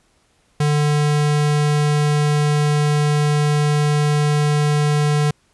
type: tone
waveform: square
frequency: 148.3 Hz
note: D3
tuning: 17 cents sharp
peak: -15 dBFS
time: 0.6-5.31 s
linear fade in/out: 5 ms
effects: pink hiss -60 dBFS RMS until 5.53 s + resampled to 24000 Hz